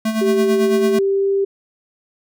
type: tone with tremolo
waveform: square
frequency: 220 Hz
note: A3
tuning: in tune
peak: -16 dBFS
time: 0.05-0.99 s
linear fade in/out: 5 ms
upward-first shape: sine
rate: 9 Hz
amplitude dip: 60%
type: tone with pitch glide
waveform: sine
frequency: 389.6 to 393.9 Hz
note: G4 to G4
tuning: -11 to +8 cents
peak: -14 dBFS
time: 0.21-1.45 s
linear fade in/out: 10 ms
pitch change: +19 cents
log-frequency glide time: 0.67-1.3 s
effects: none